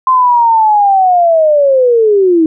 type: linear sweep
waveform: sine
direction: down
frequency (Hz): 1046.5 to 311.1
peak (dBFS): -5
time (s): 0.07-2.46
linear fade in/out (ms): 2
effects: none